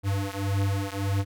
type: beating tone pair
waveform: square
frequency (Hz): 98 / 99.7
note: G2 / G2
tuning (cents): 0 / +30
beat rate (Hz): 1.7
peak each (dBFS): -28 / -29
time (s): 0.03-1.25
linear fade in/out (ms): 50
effects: none